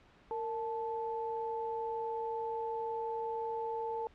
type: tone pair together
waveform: sine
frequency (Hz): 459.5 / 874.5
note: A#4 / A5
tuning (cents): -25 / -11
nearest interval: major seventh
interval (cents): 1114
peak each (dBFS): -37 / -37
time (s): 0.31-4.07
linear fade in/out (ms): 0
effects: pink hiss -62 dBFS RMS until 4.14 s + low-pass 3000 Hz 12 dB/octave